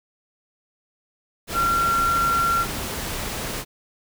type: tone in noise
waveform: sine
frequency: 1370 Hz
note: F6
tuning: 34 cents flat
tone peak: -18 dBFS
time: 1.53-2.66 s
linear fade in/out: 50 ms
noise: pink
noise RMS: -29 dBFS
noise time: 1.47-3.65 s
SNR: +8 dB
effects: none